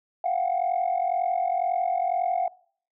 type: tone cluster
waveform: sine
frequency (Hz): 688 / 730 / 780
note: F5 / F#5 / G5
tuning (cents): -26 / -24 / -9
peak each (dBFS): -26 / -24 / -30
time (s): 0.24-2.48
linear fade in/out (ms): 5
effects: noise-tail reverb RT60 0.5 s tail -21 dB re dry + tanh soft clip ceiling -17 dBFS